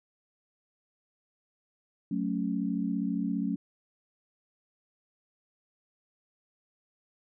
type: chord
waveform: sine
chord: F# minor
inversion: none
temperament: equal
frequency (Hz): 185 / 220 / 277.2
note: F#3 / A3 / C#4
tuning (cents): 0 / 0 / 0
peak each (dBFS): -32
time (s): 2.11-3.56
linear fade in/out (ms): 5
effects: none